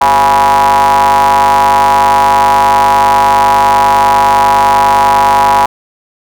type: ring-modulated tone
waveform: square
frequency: 73.42 Hz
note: D2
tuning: in tune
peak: -3 dBFS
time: 0.01-5.66 s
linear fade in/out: 5 ms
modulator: 906 Hz
effects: none